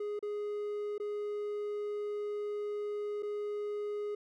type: tone with dropouts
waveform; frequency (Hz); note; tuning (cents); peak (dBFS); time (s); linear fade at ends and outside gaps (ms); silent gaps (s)
triangle; 415.3; G#4; 0; -32; 0-4.15; 5; 0.192-0.226 / 0.981-0.999 / 3.225-3.23
effects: none